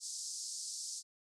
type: band-pass noise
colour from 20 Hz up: pink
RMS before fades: -43 dBFS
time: 0-1.03 s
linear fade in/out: 50 ms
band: 4700 to 9000 Hz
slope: 48 dB/octave
effects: none